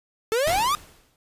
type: exponential sweep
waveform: 45% pulse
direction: up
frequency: 428.1 to 1246 Hz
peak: -20 dBFS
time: 0.32-0.75 s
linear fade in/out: 0 ms
type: noise with exponential decay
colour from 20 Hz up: pink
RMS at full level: -27 dBFS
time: 0.47-1.16 s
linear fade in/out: 1 ms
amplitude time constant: 150 ms
effects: resampled to 32000 Hz